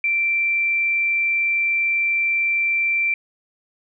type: tone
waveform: sine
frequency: 2349 Hz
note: D7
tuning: in tune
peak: -17 dBFS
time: 0.04-3.14 s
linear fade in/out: 2 ms
effects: none